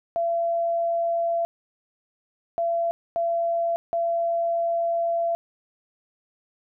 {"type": "tone bursts at uneven times", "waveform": "sine", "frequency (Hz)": 677, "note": "E5", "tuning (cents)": 46, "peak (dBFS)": -21, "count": 4, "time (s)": [[0.16, 1.45], [2.58, 2.91], [3.16, 3.76], [3.93, 5.35]], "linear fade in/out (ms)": 0, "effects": []}